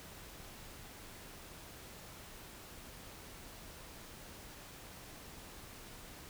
silence, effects pink hiss -52 dBFS RMS until 6.29 s

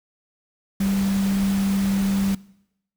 sine tone in noise, 196 Hz, G3, in tune, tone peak -19 dBFS, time 0.8-2.35 s, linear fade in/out 5 ms, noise pink, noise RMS -33 dBFS, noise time 0.8-2.35 s, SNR +11 dB, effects noise-tail reverb RT60 0.8 s tail -21 dB re dry

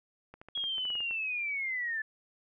clicks, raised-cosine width 0.5 ms, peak -33 dBFS, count 11, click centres 0.34 / 0.415 / 0.486 / 0.576 / 0.64 / 0.782 / 0.853 / 0.903 / 0.954 / 1.005 / 1.11 s
sine linear sweep, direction down, 3322 to 1730 Hz, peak -31 dBFS, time 0.55-2.02 s, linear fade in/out 5 ms
effects none

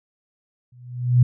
sine tone with exponential growth, 123.47 Hz, B2, in tune, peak -8 dBFS, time 0.72-1.23 s, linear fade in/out 5 ms, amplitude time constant 110 ms, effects none

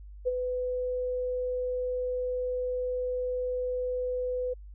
sine tone with ADSR envelope, 501 Hz, B4, 25 cents sharp, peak -22 dBFS, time 0.25-4.54 s, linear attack 26 ms, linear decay 28 ms, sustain -6 dB, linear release 12 ms, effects added 50 Hz sine -43 dBFS peak until 4.74 s

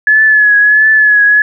sine tone with vibrato, 1706 Hz, G#6, 46 cents sharp, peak -4 dBFS, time 0.07-1.42 s, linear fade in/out 2 ms, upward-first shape triangle, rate 1.5 Hz, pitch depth 48 cents each way, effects none

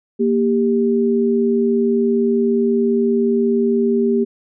sine tone pair together, 233.7 / 396.6 Hz, A#3 / G4, +5 / +20 cents, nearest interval major sixth, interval 915 cents, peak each -16 dBFS, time 0.19-4.25 s, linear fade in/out 20 ms, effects none

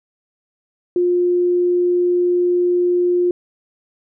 sine tone, 354.6 Hz, F4, 26 cents sharp, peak -13 dBFS, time 0.96-3.31 s, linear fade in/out 2 ms, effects none

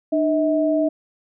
sine tone pair together, 302 / 640 Hz, D4 / D#5, +48 / +49 cents, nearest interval octave + minor second, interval 1301 cents, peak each -19 dBFS, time 0.12-0.89 s, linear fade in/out 10 ms, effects none

